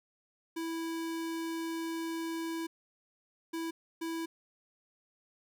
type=tone bursts at uneven times; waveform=square; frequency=329 Hz; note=E4; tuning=3 cents flat; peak=-35 dBFS; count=3; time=0.56-2.67 / 3.53-3.71 / 4.01-4.26 s; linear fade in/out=10 ms; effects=none